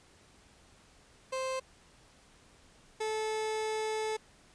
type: tone pair in turn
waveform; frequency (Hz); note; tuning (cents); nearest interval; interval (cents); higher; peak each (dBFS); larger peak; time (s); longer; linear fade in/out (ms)
30% pulse; 523.3 / 435.2; C5 / A4; 0 / -19; minor third; 319; first; -30 / -29; second; 1.32-1.6 / 3-4.17; second; 10
effects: pink hiss -61 dBFS RMS until 4.54 s + resampled to 22050 Hz